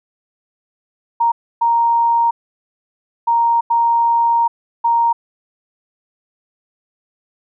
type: tone bursts at uneven times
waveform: sine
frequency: 932.3 Hz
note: A#5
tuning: in tune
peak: -11 dBFS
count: 5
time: 1.2-1.32 / 1.61-2.31 / 3.27-3.61 / 3.7-4.48 / 4.84-5.13 s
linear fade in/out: 10 ms
effects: none